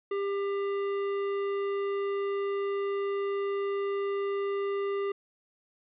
sine tone with tanh clipping, 398.5 Hz, G4, 28 cents sharp, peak -30 dBFS, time 0.11-5.12 s, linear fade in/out 5 ms, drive 14 dB, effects resampled to 8000 Hz

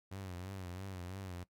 sawtooth tone with vibrato, 92.9 Hz, F#2, 7 cents sharp, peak -39 dBFS, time 0.11-1.44 s, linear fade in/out 10 ms, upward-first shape sine, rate 3 Hz, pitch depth 93 cents each way, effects noise-tail reverb RT60 0.1 s tail -19 dB re dry

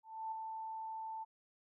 sine tone with ADSR envelope, 886 Hz, A5, 12 cents sharp, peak -37 dBFS, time 0.03-1.25 s, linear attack 290 ms, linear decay 4 ms, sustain -4 dB, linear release 24 ms, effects none

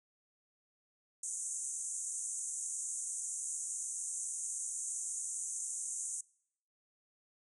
white band-pass noise, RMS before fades -40 dBFS, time 1.23-6.21 s, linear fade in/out 5 ms, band 6300 to 9500 Hz, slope 96 dB/octave, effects noise-tail reverb RT60 0.7 s tail -25 dB re dry

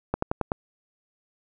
slowing click train, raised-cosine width 1 ms, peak -10 dBFS, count 5, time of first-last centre 0.14-0.519 s, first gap 84 ms, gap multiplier 1.08, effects none

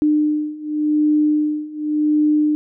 sine beating tone pair, 301.1 / 301.99 Hz, D4 / D4, +43 / +48 cents, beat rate 0.89 Hz, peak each -19 / -17 dBFS, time 0.02-2.55 s, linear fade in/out 0 ms, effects none

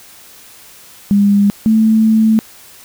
sine tone pair in turn, 202.1 / 220.2 Hz, G#3 / A3, -47 / +2 cents, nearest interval minor second, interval 149 cents, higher second, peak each -7 dBFS, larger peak neither, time 1.11-1.5 / 1.66-2.39 s, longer second, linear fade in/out 0 ms, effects white hiss -40 dBFS RMS until 2.84 s

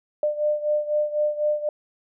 sine beating tone pair, 598 / 602 Hz, D5 / D5, +31 / +43 cents, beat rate 4 Hz, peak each -22 / -26 dBFS, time 0.23-1.69 s, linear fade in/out 2 ms, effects none

